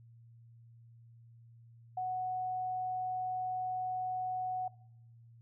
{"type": "tone", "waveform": "sine", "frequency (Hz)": 740, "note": "F#5", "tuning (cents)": 0, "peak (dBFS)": -33, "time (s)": [1.97, 4.68], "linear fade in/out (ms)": 5, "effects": ["noise-tail reverb RT60 0.8 s tail -21 dB re dry", "added 116 Hz sine -55 dBFS peak until 5.41 s"]}